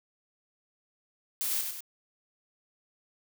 blue noise with echo, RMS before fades -31 dBFS, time 1.41-1.61 s, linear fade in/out 0 ms, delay 98 ms, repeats 2, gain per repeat -5 dB, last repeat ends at 1.806 s, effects none

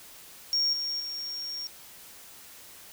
triangle tone with level steps, 5550 Hz, F8, 12 cents flat, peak -22 / -28 / -32 dBFS, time 0.53-1.67 s, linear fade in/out 0 ms, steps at 0.73 / 1 s, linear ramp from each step 2 ms, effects white hiss -49 dBFS RMS until 2.92 s

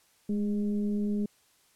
sine tone with frequency modulation, 207.7 Hz, G#3, in tune, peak -26 dBFS, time 0.29-1.26 s, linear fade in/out 5 ms, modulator 202 Hz, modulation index 0.56, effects white hiss -65 dBFS RMS until 1.75 s + low-pass 12000 Hz 12 dB/octave

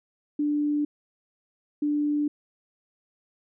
sine tone pair in turn, 294.7 / 294.7 Hz, D4 / D4, +6 / +6 cents, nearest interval unison, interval 0 cents, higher neither, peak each -22 dBFS, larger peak neither, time 0.39-0.85 / 1.82-2.28 s, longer neither, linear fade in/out 5 ms, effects none

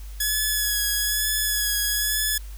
5% pulse tone with vibrato, 1691 Hz, G#6, 31 cents sharp, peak -11 dBFS, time 0.2-2.38 s, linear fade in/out 5 ms, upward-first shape sine, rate 1.1 Hz, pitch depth 27 cents each way, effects added 50 Hz sine -34 dBFS peak until 2.57 s + white hiss -50 dBFS RMS until 2.57 s

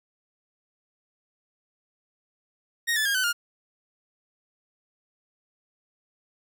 sawtooth tone with pitch steps, 1864.7 / 1739.8 / 1623.3 / 1514.6 / 1413.2 Hz, A#6 / A6 / G#6 / F#6 / F6, 0 / -20 / -40 / +40 / +20 cents, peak -19 dBFS, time 2.87-3.33 s, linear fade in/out 20 ms, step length 92 ms, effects none

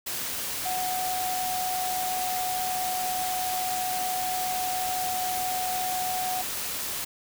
sine tone in noise, 738 Hz, F#5, 5 cents flat, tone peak -28 dBFS, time 0.65-6.42 s, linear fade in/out 10 ms, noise white, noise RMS -32 dBFS, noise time 0.06-7.05 s, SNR +1 dB, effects none

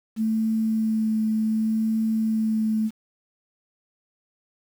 sine tone with vibrato, 220 Hz, A3, in tune, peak -20 dBFS, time 0.16-2.91 s, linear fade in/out 50 ms, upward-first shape triangle, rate 0.67 Hz, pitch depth 14 cents each way, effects 8-bit

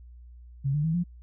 sine tone with pitch steps, 137.1 / 148.65 / 161.17 / 174.74 Hz, C#3 / D3 / E3 / F3, -19 / +21 / -39 / +1 cents, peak -23 dBFS, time 0.64-1.04 s, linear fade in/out 20 ms, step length 100 ms, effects added 60 Hz sine -45 dBFS peak until 1.22 s

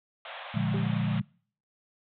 pink band-pass noise, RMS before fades -42 dBFS, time 0.25-1.2 s, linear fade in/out 2 ms, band 530 to 3700 Hz, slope 96 dB/octave
sine chord, Bb dominant seventh, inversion none, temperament equal, 116.54 / 146.83 / 174.61 / 207.7 Hz, Bb2 / D3 / F3 / Ab3, 0 / 0 / 0 / 0 cents, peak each -31 dBFS, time 0.54-1.22 s, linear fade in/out 10 ms
sine tone with exponential decay, 392 Hz, G4, in tune, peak -32 dBFS, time 0.74-0.96 s, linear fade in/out 2 ms, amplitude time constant 47 ms
effects noise-tail reverb RT60 0.5 s tail -25 dB re dry

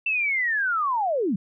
sine linear sweep, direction down, 2689 to 165.6 Hz, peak -21 dBFS, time 0.06-1.36 s, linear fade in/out 5 ms, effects none

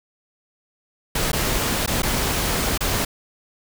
pink noise with dropouts, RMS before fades -22 dBFS, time 1.15-3.05 s, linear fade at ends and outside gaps 5 ms, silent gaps 1.318-1.33 / 1.862-1.875 / 2.021-2.031 / 2.777-2.806 s, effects none

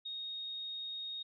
sine tone, 3729 Hz, A#7, in tune, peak -39 dBFS, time 0.05-1.23 s, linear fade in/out 10 ms, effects none

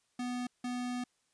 square tone bursts at uneven times, 246.9 Hz, B3, in tune, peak -35 dBFS, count 2, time 0.19-0.47 / 0.64-1.04 s, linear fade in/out 5 ms, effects white hiss -75 dBFS RMS until 1.33 s + resampled to 22050 Hz

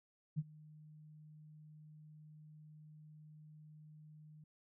sine tone with ADSR envelope, 153 Hz, D#3, 29 cents flat, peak -32 dBFS, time 0.36-4.44 s, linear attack 27 ms, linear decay 39 ms, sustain -23 dB, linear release 4 ms, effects none

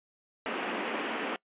pink band-pass noise, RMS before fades -34 dBFS, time 0.46-1.36 s, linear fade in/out 0 ms, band 220 to 3100 Hz, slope 48 dB/octave, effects noise-tail reverb RT60 0.1 s tail -24 dB re dry + resampled to 8000 Hz

